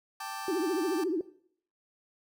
sawtooth chord, G suspended second, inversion none, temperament just, 784 / 882 / 1176 Hz, G5 / A5 / D6, 0 / +4 / +2 cents, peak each -37 dBFS, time 0.2-1.04 s, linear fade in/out 5 ms
sine tone with vibrato, 345.9 Hz, F4, 17 cents flat, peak -27 dBFS, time 0.48-1.21 s, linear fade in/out 2 ms, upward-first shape triangle, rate 14 Hz, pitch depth 260 cents each way
effects noise-tail reverb RT60 0.6 s tail -17 dB re dry

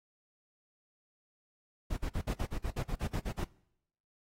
brown noise bursts, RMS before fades -33 dBFS, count 13, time 1.9-3.446 s, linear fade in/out 10 ms, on 70 ms, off 53 ms, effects noise-tail reverb RT60 0.8 s tail -23 dB re dry + AAC 48 kbps

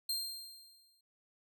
sawtooth tone with exponential decay, 4186 Hz, C8, in tune, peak -29 dBFS, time 0.09-1.01 s, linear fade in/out 5 ms, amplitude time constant 200 ms, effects none

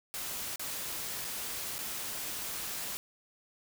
white noise with dropouts, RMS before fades -38 dBFS, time 0.14-2.97 s, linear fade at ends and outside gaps 0 ms, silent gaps 0.559-0.595 / 1.244-1.248 / 1.782-1.789 s, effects none

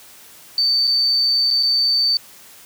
sine tone with dropouts, 4564 Hz, C#8, 50 cents sharp, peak -14 dBFS, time 0.58-2.17 s, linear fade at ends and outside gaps 1 ms, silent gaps 0.871-0.875 / 1.505-1.51 / 1.628-1.632 s, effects white hiss -44 dBFS RMS until 2.65 s + high-pass 60 Hz 12 dB/octave

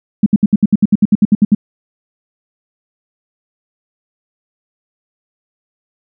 sine tone bursts, 207.7 Hz, G#3, in tune, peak -4 dBFS, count 14, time 0.23-1.549 s, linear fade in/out 5 ms, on 32 ms, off 67 ms, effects none

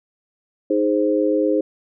sine chord, Ab major, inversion second, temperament equal, 311.1 / 415.3 / 523.3 Hz, Eb4 / Ab4 / C5, 0 / 0 / 0 cents, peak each -19 / -21 / -20 dBFS, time 0.7-1.61 s, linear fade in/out 5 ms, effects none

